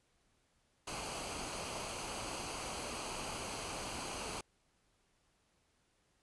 pink noise with comb filter, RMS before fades -42 dBFS, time 0.87-4.41 s, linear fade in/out 5 ms, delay 0.55 ms, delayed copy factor -0.55, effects pink hiss -75 dBFS RMS until 6.22 s + resampled to 24000 Hz

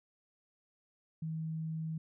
sine tone, 159.8 Hz, D#3, 47 cents sharp, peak -35 dBFS, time 1.22-1.98 s, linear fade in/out 5 ms, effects none

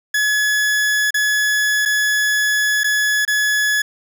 40% pulse tone with dropouts, 1700 Hz, G#6, 40 cents sharp, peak -14 dBFS, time 0.14-3.82 s, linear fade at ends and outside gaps 5 ms, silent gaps 1.107-1.142 / 1.853-1.857 / 2.835-2.842 / 3.251-3.277 s, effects none

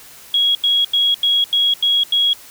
sine tone bursts, 3315 Hz, G#7, 4 cents flat, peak -12 dBFS, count 7, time 0.34-2.332 s, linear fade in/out 2 ms, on 210 ms, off 87 ms, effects white hiss -41 dBFS RMS until 2.5 s

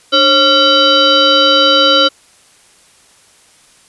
sine tone with frequency modulation, 2213 Hz, C#7, 3 cents flat, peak -6 dBFS, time 0.12-2.09 s, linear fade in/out 20 ms, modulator 836 Hz, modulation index 2.5, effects white hiss -47 dBFS RMS until 3.88 s + resampled to 24000 Hz

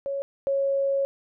sine tone pair in turn, 554.4 / 550.6 Hz, C#5 / C#5, 0 / -12 cents, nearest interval unison, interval 12 cents, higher first, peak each -26 / -21 dBFS, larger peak second, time 0.06-0.22 / 0.47-1.05 s, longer second, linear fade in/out 0 ms, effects none

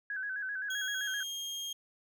sine tone with vibrato, 1592 Hz, G6, 26 cents sharp, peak -34 dBFS, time 0.1-1.23 s, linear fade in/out 2 ms, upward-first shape square, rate 7.7 Hz, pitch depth 73 cents each way
30% pulse tone with pitch glide, 3290 to 3228 Hz, G#7 to G#7, -17 to -50 cents, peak -34 dBFS, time 0.7-1.73 s, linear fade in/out 5 ms, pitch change -33 cents, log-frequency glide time 0.97-1.12 s
effects none

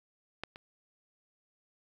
clicks, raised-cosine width 0.3 ms, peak -20 / -30 dBFS, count 2, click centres 0.436 / 0.559 s, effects 10-bit

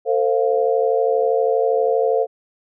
sine chord, F major, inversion first, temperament equal with one note detuned, 450.8 / 523.3 / 698.5 Hz, A4 / C5 / F5, +42 / 0 / 0 cents, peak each -18 / -19 / -22 dBFS, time 0.05-2.27 s, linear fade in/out 50 ms, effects none

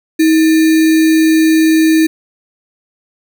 sine tone with sample-and-hold, 318.8 Hz, D#4, 42 cents sharp, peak -6 dBFS, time 0.19-2.07 s, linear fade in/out 10 ms, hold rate 2100 Hz, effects none

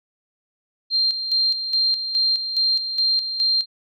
sine tone with tremolo, 4178 Hz, C8, 3 cents flat, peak -16 dBFS, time 0.9-3.66 s, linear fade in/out 50 ms, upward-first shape square, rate 2.4 Hz, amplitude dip 60%, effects none

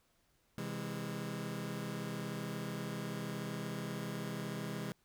sawtooth chord, C augmented, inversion none, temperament just, 130.81 / 163.52 / 204.4 Hz, C3 / E3 / G#3, 0 / -14 / -27 cents, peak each -40 / -39 / -38 dBFS, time 0.58-4.92 s, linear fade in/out 0 ms, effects pink hiss -74 dBFS RMS until 5.04 s

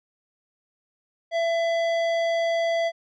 sine tone with hard clipping, 669 Hz, E5, 25 cents sharp, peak -23 dBFS, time 1.31-2.92 s, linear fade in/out 50 ms, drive 12 dB, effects resampled to 22050 Hz

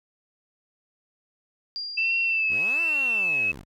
sine tone with exponential decay, 4787 Hz, D8, 32 cents sharp, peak -28 dBFS, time 1.76-3.24 s, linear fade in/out 0 ms, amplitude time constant 320 ms
sine tone with vibrato, 2645 Hz, E7, 5 cents sharp, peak -21 dBFS, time 1.97-3.52 s, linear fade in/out 10 ms, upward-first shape sine, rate 1.2 Hz, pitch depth 50 cents each way
10% pulse linear two-way sweep, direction up then down, 32.56 to 346.3 to 32.56 Hz, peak -31 dBFS, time 2.48-3.65 s, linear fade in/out 50 ms, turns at 2.81 s
effects none

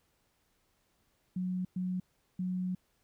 sine tone bursts at uneven times, 183.1 Hz, F#3, 18 cents flat, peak -31 dBFS, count 3, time 1.36-1.65 / 1.76-2 / 2.39-2.75 s, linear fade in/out 5 ms, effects pink hiss -74 dBFS RMS until 3.03 s

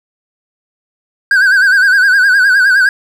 triangle tone with vibrato, 1555 Hz, G6, 14 cents flat, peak -4 dBFS, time 1.31-2.89 s, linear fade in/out 2 ms, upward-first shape sine, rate 9.7 Hz, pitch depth 94 cents each way, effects none

